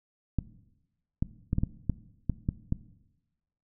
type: clicks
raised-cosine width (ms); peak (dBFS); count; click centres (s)
5; -14; 9; 0.387 / 1.225 / 1.531 / 1.584 / 1.635 / 1.897 / 2.297 / 2.489 / 2.724
effects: noise-tail reverb RT60 1.0 s tail -17 dB re dry